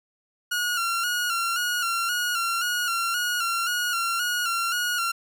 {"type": "tone with vibrato", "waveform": "sawtooth", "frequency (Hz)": 1408, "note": "F6", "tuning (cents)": 14, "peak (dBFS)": -20, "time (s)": [0.51, 5.12], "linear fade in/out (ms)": 10, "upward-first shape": "square", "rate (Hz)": 1.9, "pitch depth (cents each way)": 48, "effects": []}